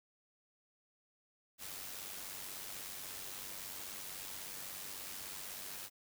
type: noise with amplitude modulation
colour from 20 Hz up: white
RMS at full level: -44 dBFS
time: 1.58-5.9 s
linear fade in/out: 50 ms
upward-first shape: sine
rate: 96.3 Hz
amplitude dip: 45%
effects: none